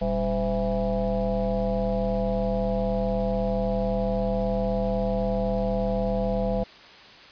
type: tone with frequency modulation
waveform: sine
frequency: 353.9 Hz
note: F4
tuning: 23 cents sharp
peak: -22 dBFS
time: 0.01-6.64 s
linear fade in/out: 10 ms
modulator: 156 Hz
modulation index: 2.3
effects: white hiss -47 dBFS RMS until 7.31 s + resampled to 11025 Hz